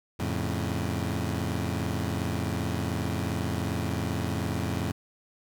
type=chord; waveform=20% pulse; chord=F augmented; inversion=none; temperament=equal; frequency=87.31 / 110 / 138.59 Hz; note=F2 / A2 / C#3; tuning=0 / 0 / 0 cents; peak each=-26 / -27 / -30 dBFS; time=0.19-4.92 s; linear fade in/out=10 ms; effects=none